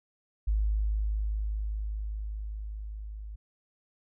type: tone with level ramp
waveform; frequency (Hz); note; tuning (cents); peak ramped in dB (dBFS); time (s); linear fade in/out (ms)
sine; 52.5; G#1; +19; -23 to -38; 0.47-3.36; 10
effects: none